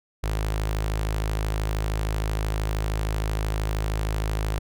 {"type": "tone with notch filter", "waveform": "sawtooth", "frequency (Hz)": 53, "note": "G#1", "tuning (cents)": 36, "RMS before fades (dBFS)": -26, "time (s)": [0.23, 4.59], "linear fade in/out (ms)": 10, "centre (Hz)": 230, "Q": 1.5, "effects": []}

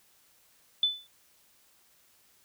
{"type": "tone with exponential decay", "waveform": "sine", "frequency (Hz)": 3501, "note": "A7", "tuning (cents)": -9, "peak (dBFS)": -19, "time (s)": [0.83, 1.07], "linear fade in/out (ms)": 2, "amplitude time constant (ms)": 52, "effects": ["white hiss -64 dBFS RMS until 2.44 s"]}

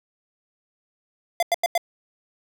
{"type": "tone bursts", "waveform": "square", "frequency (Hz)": 690, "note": "F5", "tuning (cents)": -21, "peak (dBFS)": -18, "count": 4, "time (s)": [1.4, 1.778], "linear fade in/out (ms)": 2, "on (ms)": 27, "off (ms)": 90, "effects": []}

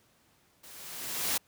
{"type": "noise with level ramp", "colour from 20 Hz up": "white", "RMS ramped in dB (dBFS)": [-51, -28], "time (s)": [0.63, 1.38], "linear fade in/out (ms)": 10, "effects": ["pink hiss -66 dBFS RMS until 1.47 s", "high-pass 80 Hz 12 dB/octave"]}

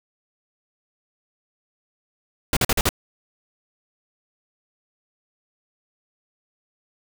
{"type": "noise bursts", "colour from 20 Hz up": "pink", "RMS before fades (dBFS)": -19, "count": 5, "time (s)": [2.53, 2.891], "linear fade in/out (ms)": 2, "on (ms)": 37, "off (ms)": 44, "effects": []}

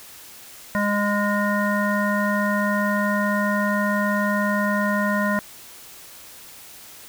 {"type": "harmonic tone", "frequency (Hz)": 205.2, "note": "G#3", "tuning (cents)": -21, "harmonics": [1, 3, 5, 7, 9], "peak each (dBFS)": [-22, -26, -27, -28, -27], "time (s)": [0.75, 5.39], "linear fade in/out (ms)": 0, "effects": ["white hiss -43 dBFS RMS until 7.08 s"]}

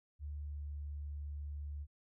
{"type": "tone with pitch glide", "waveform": "sine", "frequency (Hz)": [73.42, 72.87], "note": ["D2", "D2"], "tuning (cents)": [0, -13], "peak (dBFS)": -40, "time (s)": [0.19, 1.87], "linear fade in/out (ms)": 50, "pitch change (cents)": -13, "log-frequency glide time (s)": [0.4, 0.62], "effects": []}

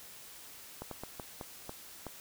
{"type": "slowing click train", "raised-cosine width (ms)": 1, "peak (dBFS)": -26, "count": 7, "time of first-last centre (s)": [0.82, 2.067], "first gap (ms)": 93, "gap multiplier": 1.32, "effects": ["white hiss -51 dBFS RMS until 2.2 s"]}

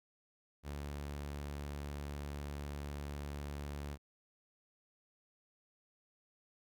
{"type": "tone", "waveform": "sawtooth", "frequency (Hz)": 72, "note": "D2", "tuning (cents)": -34, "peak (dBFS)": -37, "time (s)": [0.63, 3.98], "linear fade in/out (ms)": 50, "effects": []}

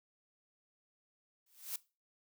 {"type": "noise with exponential growth", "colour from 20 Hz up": "blue", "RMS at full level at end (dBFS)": -36, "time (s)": [1.46, 1.76], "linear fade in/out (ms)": 5, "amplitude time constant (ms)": 64, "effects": ["noise-tail reverb RT60 0.3 s tail -20 dB re dry"]}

